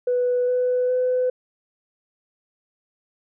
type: tone with pitch steps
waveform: sine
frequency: 493.9 / 499.1 / 504.3 Hz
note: B4 / B4 / B4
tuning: 0 / +18 / +36 cents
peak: -17 dBFS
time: 0.07-1.3 s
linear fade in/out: 5 ms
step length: 410 ms
effects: tanh soft clip ceiling -14 dBFS